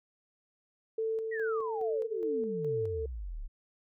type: tone with tremolo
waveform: sine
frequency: 444.7 Hz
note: A4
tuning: 18 cents sharp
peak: -29 dBFS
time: 0.98-3.06 s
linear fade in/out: 5 ms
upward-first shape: square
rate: 2.4 Hz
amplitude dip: 35%
type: exponential sweep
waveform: sine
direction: down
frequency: 1980 to 30.87 Hz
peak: -36 dBFS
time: 1.31-3.48 s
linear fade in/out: 20 ms
effects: none